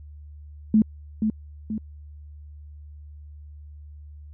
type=tone with echo; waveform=sine; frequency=216.5 Hz; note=A3; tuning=28 cents flat; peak=-13 dBFS; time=0.74-0.82 s; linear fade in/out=2 ms; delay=480 ms; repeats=2; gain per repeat=-6 dB; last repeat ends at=1.78 s; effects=added 74 Hz sine -40 dBFS peak until 4.33 s